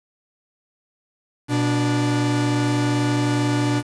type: tone pair together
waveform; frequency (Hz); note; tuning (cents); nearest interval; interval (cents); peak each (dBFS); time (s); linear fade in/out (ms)
45% pulse; 121.6 / 292.7; B2 / D4; -26 / -6; octave + minor third; 1520; -21; 1.48-3.83; 50
effects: resampled to 22050 Hz + 7-bit